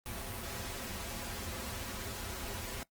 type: noise with comb filter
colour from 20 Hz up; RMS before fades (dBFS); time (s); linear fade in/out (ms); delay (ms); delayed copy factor
pink; -41; 0.06-2.83; 0; 6.6; -0.7
effects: noise-tail reverb RT60 0.1 s tail -19 dB re dry + Opus 32 kbps